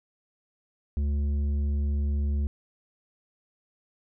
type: tone with tanh clipping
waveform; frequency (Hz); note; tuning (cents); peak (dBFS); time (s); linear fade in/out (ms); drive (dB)
sine; 72; D2; -34; -25; 0.97-2.47; 0; 8
effects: none